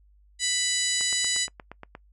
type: harmonic tone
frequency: 990 Hz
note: B5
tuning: 4 cents sharp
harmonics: 2 / 3 / 4 / 5 / 6 / 7 / 8 / 9 / 10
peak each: -32 / -34 / -29 / -32 / -37 / -29 / -32 / -40 / -37 dBFS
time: 0.39-1.48 s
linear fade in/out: 50 ms
type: click train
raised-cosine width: 0.5 ms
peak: -24 dBFS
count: 9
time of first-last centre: 1.01-1.951 s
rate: 8.5 Hz
effects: noise-tail reverb RT60 0.1 s tail -24 dB re dry + added 50 Hz sine -55 dBFS peak until 2.12 s